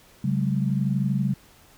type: tone cluster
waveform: sine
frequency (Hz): 137.2 / 189.5 / 210.1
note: C#3 / F#3 / G#3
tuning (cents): -17 / +42 / +20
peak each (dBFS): -24 / -25 / -28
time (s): 0.24-1.34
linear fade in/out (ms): 5
effects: pink hiss -54 dBFS RMS until 1.77 s